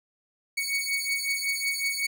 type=beating tone pair; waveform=sawtooth; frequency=2228 / 2233.4 Hz; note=C#7 / C#7; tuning=+8 / +12 cents; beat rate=5.4 Hz; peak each=-26 dBFS; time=0.57-2.07 s; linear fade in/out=10 ms; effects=none